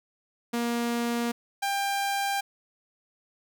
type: tone pair in turn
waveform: sawtooth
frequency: 236.4 / 795.2 Hz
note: A#3 / G5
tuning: +24 / +25 cents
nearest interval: octave + major sixth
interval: 2101 cents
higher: second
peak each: -22 dBFS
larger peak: neither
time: 0.53-1.32 / 1.62-2.41 s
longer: neither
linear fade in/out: 10 ms
effects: none